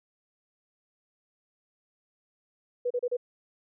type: tone bursts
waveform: sine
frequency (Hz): 490.1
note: B4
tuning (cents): -13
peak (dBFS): -25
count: 4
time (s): 2.85-3.169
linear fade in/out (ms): 10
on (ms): 55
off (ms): 33
effects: none